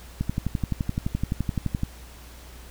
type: click train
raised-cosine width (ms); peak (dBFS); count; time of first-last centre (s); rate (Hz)
5; -12; 20; 0.21-1.834; 11.7
effects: added 60 Hz sine -43 dBFS peak until 2.7 s + pink hiss -48 dBFS RMS until 2.7 s